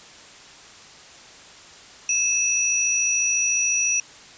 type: tone pair together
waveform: sine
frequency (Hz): 2615 / 5823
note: E7 / F#8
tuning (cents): -15 / -29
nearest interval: octave + major second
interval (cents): 1386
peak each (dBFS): -24 / -20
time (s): 2.09-4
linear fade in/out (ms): 2
effects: white hiss -45 dBFS RMS until 4.37 s + resampled to 16000 Hz